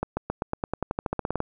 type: accelerating click train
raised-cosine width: 1 ms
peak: -12 dBFS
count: 17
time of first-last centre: 0.03-1.404 s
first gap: 140 ms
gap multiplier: 0.93
effects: none